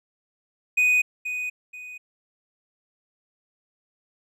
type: tone with echo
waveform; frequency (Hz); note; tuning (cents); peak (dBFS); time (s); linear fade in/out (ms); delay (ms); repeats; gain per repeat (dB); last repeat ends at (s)
triangle; 2489; D#7; 0; -15; 0.77-1.02; 10; 480; 2; -10; 1.98
effects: none